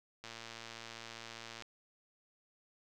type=click train; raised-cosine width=0.2 ms; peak=-29 dBFS; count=160; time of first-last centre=0.24-1.623 s; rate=115 Hz; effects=none